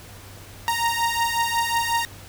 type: beating tone pair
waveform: sawtooth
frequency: 927 / 932.5 Hz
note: A#5 / A#5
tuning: -10 / 0 cents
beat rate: 5.5 Hz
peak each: -20 dBFS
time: 0.68-2.05 s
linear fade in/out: 0 ms
effects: added 98 Hz sine -44 dBFS peak until 2.28 s + pink hiss -44 dBFS RMS until 2.28 s